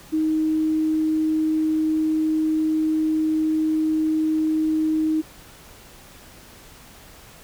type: tone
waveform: sine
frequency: 313.5 Hz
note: D#4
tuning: 13 cents sharp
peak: -18 dBFS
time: 0.12-5.22 s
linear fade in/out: 20 ms
effects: pink hiss -46 dBFS RMS until 7.43 s